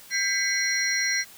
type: tone cluster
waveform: sine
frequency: 1592 / 1999 / 2196 / 4180 / 5690 Hz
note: G6 / B6 / C#7 / C8 / F8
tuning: +26 / +20 / -17 / -2 / +31 cents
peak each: -31 / -26 / -33 / -30 / -28 dBFS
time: 0.1-1.25 s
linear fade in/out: 50 ms
effects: white hiss -48 dBFS RMS until 1.37 s